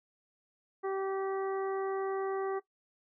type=harmonic tone; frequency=387 Hz; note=G4; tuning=22 cents flat; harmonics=1 / 2 / 3 / 4 / 5; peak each=-32 / -39 / -41 / -51 / -50 dBFS; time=0.83-2.6 s; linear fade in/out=20 ms; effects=noise-tail reverb RT60 0.1 s tail -17 dB re dry